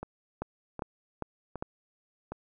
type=two click trains; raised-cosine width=1 ms; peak=-19 / -23 dBFS; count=4 / 4; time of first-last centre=0.42-1.625 / 0.03-2.32 s; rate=2.49 / 1.31 Hz; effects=none